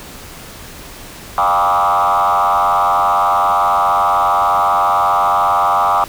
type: tone with frequency modulation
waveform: sine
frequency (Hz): 984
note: B5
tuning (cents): -7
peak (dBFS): -9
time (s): 1.38-6.04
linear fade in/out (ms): 0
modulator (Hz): 92.6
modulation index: 3.2
effects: tanh soft clip ceiling -7 dBFS + pink hiss -34 dBFS RMS until 6.08 s